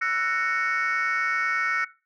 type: chord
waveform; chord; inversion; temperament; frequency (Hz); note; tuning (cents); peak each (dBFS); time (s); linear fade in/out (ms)
sine; F# dominant seventh; third; just; 1332 / 1480 / 1850 / 2220; E6 / F#6 / A#6 / C#7; +18 / 0 / -14 / +2; -27; 0.01-1.85; 10
effects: noise-tail reverb RT60 0.3 s tail -18 dB re dry + tanh soft clip ceiling -17 dBFS